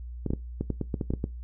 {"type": "clicks", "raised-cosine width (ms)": 3, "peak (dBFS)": -15, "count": 11, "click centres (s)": [0.263, 0.305, 0.335, 0.61, 0.703, 0.813, 0.942, 1.012, 1.105, 1.137, 1.241], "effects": ["noise-tail reverb RT60 0.2 s tail -20 dB re dry", "added 60 Hz sine -36 dBFS peak until 1.43 s"]}